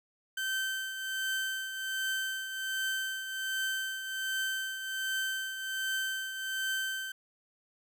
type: tone with tremolo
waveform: 30% pulse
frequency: 1547 Hz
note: G6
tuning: 23 cents flat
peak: -27 dBFS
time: 0.37-7.12 s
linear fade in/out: 5 ms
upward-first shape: triangle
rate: 1.3 Hz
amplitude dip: 60%
effects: none